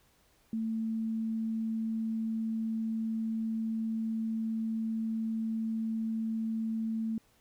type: tone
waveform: sine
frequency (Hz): 223.1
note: A3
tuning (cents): +24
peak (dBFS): -30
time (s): 0.53-7.18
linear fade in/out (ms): 2
effects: pink hiss -67 dBFS RMS until 7.4 s